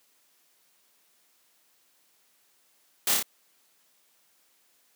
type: noise with echo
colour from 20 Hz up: white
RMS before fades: -25 dBFS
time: 3.07-3.14 s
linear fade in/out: 2 ms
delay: 29 ms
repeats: 3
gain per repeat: -2 dB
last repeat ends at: 3.227 s
effects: white hiss -66 dBFS RMS until 4.95 s + high-pass 200 Hz 12 dB/octave